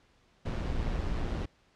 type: noise with amplitude modulation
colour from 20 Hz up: brown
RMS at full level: -30 dBFS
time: 0.45-1.46 s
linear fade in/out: 10 ms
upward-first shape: sine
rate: 117 Hz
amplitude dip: 40%
effects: pink hiss -66 dBFS RMS until 1.75 s + low-pass 5000 Hz 12 dB/octave